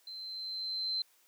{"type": "tone with level ramp", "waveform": "sine", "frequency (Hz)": 4096, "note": "C8", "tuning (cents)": -38, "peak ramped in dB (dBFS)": [-42, -30], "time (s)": [0.07, 1.02], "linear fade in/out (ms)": 2, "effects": ["white hiss -67 dBFS RMS until 1.27 s", "high-pass 400 Hz 12 dB/octave"]}